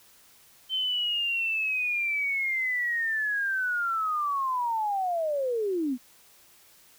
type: linear sweep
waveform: sine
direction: down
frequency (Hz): 3101 to 235.5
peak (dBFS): -25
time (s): 0.69-5.98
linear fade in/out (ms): 50
effects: white hiss -57 dBFS RMS until 6.98 s